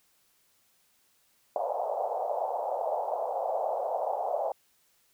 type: band-pass noise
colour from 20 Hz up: white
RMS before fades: -31 dBFS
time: 1.56-4.52 s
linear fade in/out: 2 ms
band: 530 to 820 Hz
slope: 48 dB/octave
effects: white hiss -68 dBFS RMS until 5.13 s